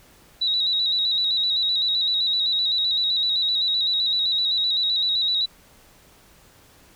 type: tone with vibrato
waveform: sine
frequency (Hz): 3869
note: B7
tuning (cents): -36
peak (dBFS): -19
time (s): 0.41-5.46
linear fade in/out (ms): 10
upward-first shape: square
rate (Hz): 7.8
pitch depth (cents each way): 38
effects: pink hiss -53 dBFS RMS until 6.95 s